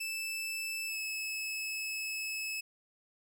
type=tone with pitch glide; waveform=sawtooth; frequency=2637 to 2593 Hz; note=E7 to E7; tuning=0 to -29 cents; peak=-32 dBFS; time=0-2.61 s; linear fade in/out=10 ms; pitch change=-29 cents; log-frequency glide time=0.87-0.97 s; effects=none